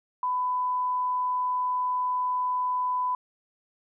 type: tone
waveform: sine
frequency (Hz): 1000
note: B5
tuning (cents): +21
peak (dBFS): -24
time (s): 0.23-3.15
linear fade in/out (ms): 2
effects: none